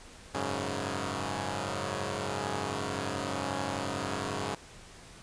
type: chord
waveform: 5% pulse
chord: F# suspended second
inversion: none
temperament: equal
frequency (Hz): 92.5 / 103.83 / 138.59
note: F#2 / G#2 / C#3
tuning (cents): 0 / 0 / 0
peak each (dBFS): -25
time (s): 0.34-4.55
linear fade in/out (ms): 5
effects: pink hiss -51 dBFS RMS until 5.22 s + resampled to 22050 Hz